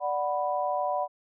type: chord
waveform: sine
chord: B minor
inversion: first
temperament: equal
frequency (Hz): 587.3 / 740 / 987.8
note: D5 / F#5 / B5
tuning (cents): 0 / 0 / 0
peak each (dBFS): -30 / -29 / -31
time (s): 0-1.08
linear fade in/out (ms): 50
effects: none